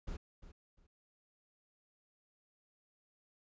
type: noise with echo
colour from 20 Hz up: brown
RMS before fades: -41 dBFS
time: 0.07-0.17 s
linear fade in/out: 10 ms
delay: 350 ms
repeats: 2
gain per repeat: -13 dB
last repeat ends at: 0.87 s
effects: resampled to 16000 Hz